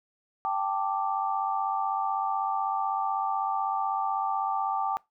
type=chord; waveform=sine; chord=G suspended second; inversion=none; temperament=equal; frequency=784 / 880 / 1174.7 Hz; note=G5 / A5 / D6; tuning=0 / 0 / 0 cents; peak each=-29 / -31 / -31 dBFS; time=0.45-4.97 s; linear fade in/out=0 ms; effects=noise-tail reverb RT60 0.2 s tail -22 dB re dry